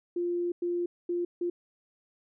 sine tone bursts at uneven times, 349.2 Hz, F4, in tune, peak -27 dBFS, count 4, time 0.16-0.52 / 0.62-0.86 / 1.09-1.25 / 1.41-1.5 s, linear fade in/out 5 ms, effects none

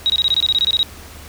sine tone bursts, 3819 Hz, A#7, 41 cents sharp, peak -12 dBFS, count 13, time 0.06-0.83 s, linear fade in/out 0 ms, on 38 ms, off 23 ms, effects added 75 Hz sine -39 dBFS peak until 1.28 s + pink hiss -39 dBFS RMS until 1.28 s

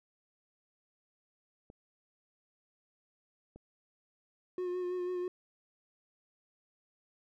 clicks, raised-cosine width 2 ms, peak -38 dBFS, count 2, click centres 1.701 / 3.56 s
triangle tone with vibrato, 360.5 Hz, F#4, 45 cents flat, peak -31 dBFS, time 4.58-5.28 s, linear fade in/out 2 ms, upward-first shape sine, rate 6.1 Hz, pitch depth 24 cents each way
effects none

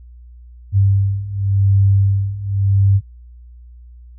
sine beating tone pair, 98 / 98.9 Hz, G2 / G2, 0 / +16 cents, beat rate 0.9 Hz, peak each -17 / -14 dBFS, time 0.72-3.01 s, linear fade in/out 50 ms, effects noise-tail reverb RT60 0.1 s tail -19 dB re dry + added 60 Hz sine -37 dBFS peak until 4.18 s

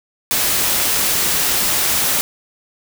white noise, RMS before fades -17 dBFS, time 0.31-2.21 s, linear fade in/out 0 ms, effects none

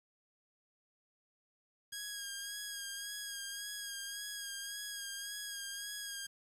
10% pulse tone with vibrato, 1636 Hz, G#6, 26 cents flat, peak -32 dBFS, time 1.92-6.27 s, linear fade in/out 10 ms, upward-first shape sine, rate 1.8 Hz, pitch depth 32 cents each way, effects 10-bit

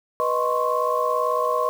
sine tone cluster, 491.2 / 622 / 1044 / 1102 Hz, B4 / D#5 / C6 / C#6, -9 / -1 / -4 / -11 cents, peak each -25 dBFS, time 0.2-1.69 s, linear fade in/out 0 ms, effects 7-bit

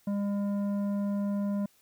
triangle tone with tanh clipping, 201.9 Hz, G#3, 49 cents flat, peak -29 dBFS, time 0.07-1.66 s, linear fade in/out 5 ms, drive 14 dB, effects white hiss -65 dBFS RMS until 1.81 s

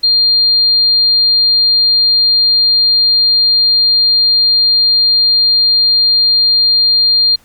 sine tone, 4200 Hz, C8, 6 cents sharp, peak -7 dBFS, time 0.03-7.36 s, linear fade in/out 10 ms, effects pink hiss -49 dBFS RMS until 7.44 s

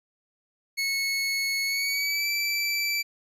25% pulse tone with pitch glide, 2196 to 2327 Hz, C#7 to D7, -17 to -17 cents, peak -21 dBFS, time 0.77-3.03 s, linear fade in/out 20 ms, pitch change +100 cents, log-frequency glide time 1.65-2.28 s, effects resampled to 32000 Hz

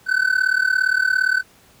triangle tone with amplitude modulation, 1517 Hz, F#6, 43 cents sharp, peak -10 dBFS, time 0.06-1.43 s, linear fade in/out 50 ms, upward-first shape sine, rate 37.4 Hz, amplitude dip 90%, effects pink hiss -52 dBFS RMS until 1.8 s + high-pass 60 Hz 12 dB/octave

